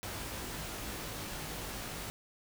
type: noise with comb filter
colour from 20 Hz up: pink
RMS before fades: -41 dBFS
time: 0.03-2.1 s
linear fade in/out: 0 ms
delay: 19 ms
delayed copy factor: +0.6
effects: none